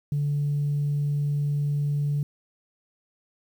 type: tone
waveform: sine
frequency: 145 Hz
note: D3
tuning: 22 cents flat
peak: -21 dBFS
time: 0.12-2.23 s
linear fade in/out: 2 ms
effects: tanh soft clip ceiling -19 dBFS + 9-bit